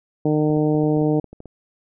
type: harmonic tone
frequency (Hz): 152.1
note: D#3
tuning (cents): -39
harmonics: 1 / 2 / 3 / 4 / 5 / 6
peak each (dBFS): -21 / -19 / -22 / -28 / -31 / -40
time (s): 0.25-1.2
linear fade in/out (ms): 5
type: clicks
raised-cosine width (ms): 2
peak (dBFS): -25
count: 10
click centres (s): 0.502 / 0.569 / 0.75 / 0.838 / 0.97 / 1.016 / 1.243 / 1.33 / 1.404 / 1.457
effects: none